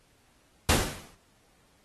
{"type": "noise with exponential decay", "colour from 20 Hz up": "pink", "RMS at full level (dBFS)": -20, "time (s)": [0.69, 1.15], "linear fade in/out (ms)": 2, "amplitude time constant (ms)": 99, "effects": ["pink hiss -65 dBFS RMS until 1.84 s", "AAC 32 kbps"]}